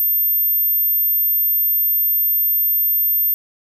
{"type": "tone", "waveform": "sine", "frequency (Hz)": 13340, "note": "G#9", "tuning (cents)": 7, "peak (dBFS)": -14, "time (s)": [0, 3.34], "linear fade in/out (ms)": 0, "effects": []}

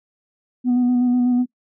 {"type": "tone with vibrato", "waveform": "sine", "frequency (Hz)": 246.9, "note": "B3", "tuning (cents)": 0, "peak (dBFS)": -12, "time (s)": [0.64, 1.46], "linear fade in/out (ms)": 50, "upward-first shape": "square", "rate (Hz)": 8.1, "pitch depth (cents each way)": 17, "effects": ["noise-tail reverb RT60 0.1 s tail -22 dB re dry", "tanh soft clip ceiling -13 dBFS"]}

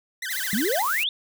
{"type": "tone with vibrato", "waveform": "sawtooth", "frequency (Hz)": 1760, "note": "A6", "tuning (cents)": 0, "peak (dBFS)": -25, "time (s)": [0.22, 0.82], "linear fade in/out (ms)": 5, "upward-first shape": "sine", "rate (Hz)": 14, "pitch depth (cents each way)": 280}
{"type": "noise", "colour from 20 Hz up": "blue", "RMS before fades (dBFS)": -31, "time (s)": [0.3, 1.04], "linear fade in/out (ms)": 10}
{"type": "exponential sweep", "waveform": "sine", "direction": "up", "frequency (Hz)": [185, 3725], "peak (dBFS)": -22, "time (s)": [0.53, 1.09], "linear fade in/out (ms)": 2}
{"effects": []}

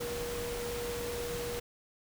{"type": "tone in noise", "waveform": "sine", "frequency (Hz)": 478.1, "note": "A#4", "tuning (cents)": 44, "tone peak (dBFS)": -36, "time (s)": [0, 1.6], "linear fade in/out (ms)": 10, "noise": "pink", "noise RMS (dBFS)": -40, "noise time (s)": [0, 1.6], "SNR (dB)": 1, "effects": []}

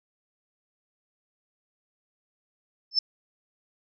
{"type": "tone with exponential growth", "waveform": "sine", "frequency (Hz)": 5274, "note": "E8", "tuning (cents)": 0, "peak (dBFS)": -15, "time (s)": [2.91, 2.99], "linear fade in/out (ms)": 5, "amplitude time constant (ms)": 16, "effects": []}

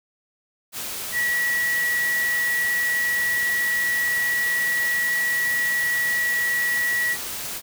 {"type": "tone in noise", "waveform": "sine", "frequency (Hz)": 1931, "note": "B6", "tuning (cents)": -39, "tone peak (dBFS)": -20, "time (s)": [1.12, 7.17], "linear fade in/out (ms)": 50, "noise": "white", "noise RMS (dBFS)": -31, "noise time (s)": [0.72, 7.62], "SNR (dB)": 8, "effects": []}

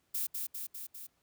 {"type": "noise with echo", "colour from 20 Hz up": "violet", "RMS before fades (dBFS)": -34, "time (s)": [0.14, 0.27], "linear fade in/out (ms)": 10, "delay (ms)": 200, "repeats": 4, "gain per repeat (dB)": -3, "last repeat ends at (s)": 1.07, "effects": ["pink hiss -75 dBFS RMS until 1.22 s", "high-pass 60 Hz 12 dB/octave"]}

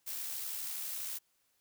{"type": "noise with amplitude modulation", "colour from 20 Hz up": "blue", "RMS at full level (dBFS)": -38, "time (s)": [0.06, 1.19], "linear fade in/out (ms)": 20, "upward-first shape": "sine", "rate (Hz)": 72.3, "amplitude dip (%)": 35, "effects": ["white hiss -75 dBFS RMS until 1.6 s"]}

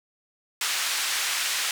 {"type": "band-pass noise", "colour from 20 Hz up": "pink", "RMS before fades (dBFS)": -27, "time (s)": [0.61, 1.71], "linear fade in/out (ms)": 2, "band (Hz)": [1700, 10000], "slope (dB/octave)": 12, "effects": []}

